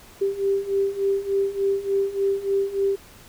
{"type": "beating tone pair", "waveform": "sine", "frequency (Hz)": [392, 395.4], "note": ["G4", "G4"], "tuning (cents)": [0, 15], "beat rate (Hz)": 3.4, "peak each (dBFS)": [-25, -22], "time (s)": [0.21, 2.96], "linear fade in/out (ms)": 10, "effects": ["pink hiss -48 dBFS RMS until 3.28 s"]}